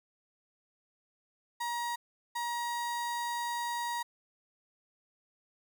35% pulse tone bursts at uneven times, 950 Hz, A#5, 33 cents sharp, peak -31 dBFS, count 2, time 1.6-1.96 / 2.35-4.03 s, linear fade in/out 10 ms, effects none

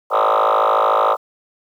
sine tone with frequency modulation, 900 Hz, A5, 39 cents sharp, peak -10 dBFS, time 0.1-1.17 s, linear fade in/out 50 ms, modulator 53.7 Hz, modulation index 7.5, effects tanh soft clip ceiling -11 dBFS + 8-bit

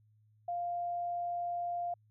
sine tone, 698.5 Hz, F5, in tune, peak -33 dBFS, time 0.48-1.94 s, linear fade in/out 5 ms, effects added 107 Hz sine -64 dBFS peak until 2.1 s

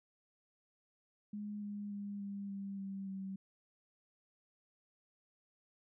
sine tone with pitch steps, 207.7 / 205.1 / 202.5 / 199.93 / 197.41 / 194.91 / 192.45 Hz, G#3 / G#3 / G#3 / G3 / G3 / G3 / G3, 0 / -21 / -43 / +34 / +12 / -10 / -32 cents, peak -40 dBFS, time 1.33-3.36 s, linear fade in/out 5 ms, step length 290 ms, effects none

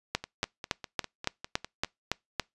two click trains, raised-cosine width 0.2 ms, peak -9 / -20 dBFS, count 9 / 9, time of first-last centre 0.15-2.397 / 0.24-1.846 s, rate 3.56 / 4.98 Hz, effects noise-tail reverb RT60 0.2 s tail -26 dB re dry + resampled to 24000 Hz

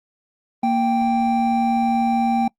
triangle tone pair together, 233.1 / 784.1 Hz, A#3 / G5, 0 / 0 cents, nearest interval octave + major sixth, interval 2100 cents, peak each -17 dBFS, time 0.63-2.48 s, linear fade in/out 5 ms, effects noise-tail reverb RT60 0.1 s tail -25 dB re dry + Opus 32 kbps

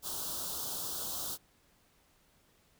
white band-stop noise, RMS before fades -38 dBFS, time 0.02-1.38 s, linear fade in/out 50 ms, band 1400 to 3200 Hz, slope 48 dB/octave, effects pink hiss -68 dBFS RMS until 2.79 s

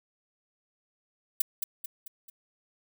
violet noise with echo, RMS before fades -24 dBFS, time 1.4-1.42 s, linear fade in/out 5 ms, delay 220 ms, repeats 4, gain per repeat -6 dB, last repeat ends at 2.3 s, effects none

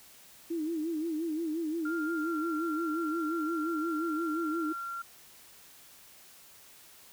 sine tone with vibrato, 321 Hz, E4, 46 cents flat, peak -30 dBFS, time 0.5-4.73 s, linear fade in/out 10 ms, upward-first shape sine, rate 5.7 Hz, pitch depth 100 cents each way
sine tone with pitch glide, 1396.9 to 1375.3 Hz, F6 to F6, 0 to -27 cents, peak -35 dBFS, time 1.85-5.02 s, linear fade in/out 5 ms, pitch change -27 cents, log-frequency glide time 2.18-2.33 s
effects white hiss -55 dBFS RMS until 7.12 s

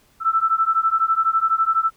sine beating tone pair, 1318.5 / 1330.5 Hz, E6 / E6, 0 / +16 cents, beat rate 12 Hz, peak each -19 dBFS, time 0.2-1.91 s, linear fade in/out 50 ms, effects pink hiss -58 dBFS RMS until 1.96 s

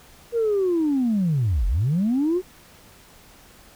sine linear two-way sweep, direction down then up, 479.2 to 40.64 to 379.1 Hz, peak -17 dBFS, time 0.32-2.42 s, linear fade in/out 50 ms, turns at 1.67 s, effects tanh soft clip ceiling -15 dBFS + pink hiss -50 dBFS RMS until 3.75 s

